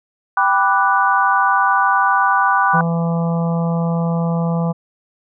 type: chord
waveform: sine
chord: G major seventh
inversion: none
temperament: equal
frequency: 784 / 987.8 / 1174.7 / 1480 Hz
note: G5 / B5 / D6 / F#6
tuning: 0 / 0 / 0 / 0 cents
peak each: -18 / -17 / -17 / -18 dBFS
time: 0.37-2.81 s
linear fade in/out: 2 ms
type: harmonic tone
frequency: 167.7 Hz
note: E3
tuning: 30 cents sharp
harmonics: 1 / 3 / 4 / 5 / 6 / 7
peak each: -16 / -26 / -28 / -30 / -32 / -33 dBFS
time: 2.73-4.73 s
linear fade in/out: 20 ms
effects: none